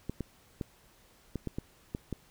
clicks, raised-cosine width 3 ms, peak -21 dBFS, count 8, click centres 0.096 / 0.207 / 0.612 / 1.357 / 1.473 / 1.585 / 1.949 / 2.127 s, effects pink hiss -62 dBFS RMS until 2.3 s

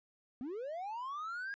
triangle linear sweep, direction up, 234.5 to 1651 Hz, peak -36 dBFS, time 0.41-1.54 s, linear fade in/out 0 ms, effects tanh soft clip ceiling -32 dBFS + resampled to 16000 Hz

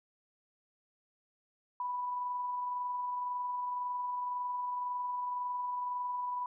sine tone with amplitude modulation, 987.8 Hz, B5, in tune, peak -32 dBFS, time 1.8-6.46 s, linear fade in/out 2 ms, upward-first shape sine, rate 21.9 Hz, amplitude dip 25%, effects none

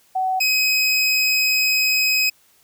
sine / 25% pulse tone pair in turn, 752 / 2529 Hz, F#5 / D#7, +28 / +28 cents, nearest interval octave + major sixth, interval 2100 cents, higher second, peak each -18 / -12 dBFS, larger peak second, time 0.15-0.4 / 0.4-2.3 s, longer second, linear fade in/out 10 ms, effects white hiss -57 dBFS RMS until 2.63 s

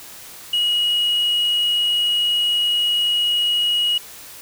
sine tone, 2900 Hz, F#7, 35 cents flat, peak -14 dBFS, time 0.53-3.98 s, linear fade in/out 5 ms, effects tanh soft clip ceiling -14 dBFS + white hiss -39 dBFS RMS until 4.41 s

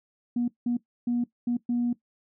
sine tone bursts at uneven times, 240.7 Hz, B3, 44 cents flat, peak -22 dBFS, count 5, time 0.36-0.48 / 0.66-0.77 / 1.07-1.24 / 1.47-1.57 / 1.69-1.93 s, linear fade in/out 5 ms, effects noise-tail reverb RT60 0.1 s tail -17 dB re dry + tanh soft clip ceiling -19 dBFS

